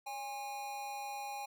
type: tone with amplitude modulation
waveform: square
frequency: 817 Hz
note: G#5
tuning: 29 cents flat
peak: -38 dBFS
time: 0.06-1.46 s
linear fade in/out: 10 ms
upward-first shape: sine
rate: 252 Hz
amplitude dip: 55%
effects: none